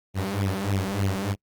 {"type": "tone with flanger", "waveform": "sawtooth", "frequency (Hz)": 98, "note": "G2", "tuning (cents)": 0, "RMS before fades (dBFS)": -26, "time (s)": [0.14, 1.36], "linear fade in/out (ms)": 50, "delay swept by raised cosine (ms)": [0.32, 5.72], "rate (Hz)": 3.3, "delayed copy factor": 0.95, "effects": ["noise-tail reverb RT60 0.1 s tail -26 dB re dry", "Opus 24 kbps"]}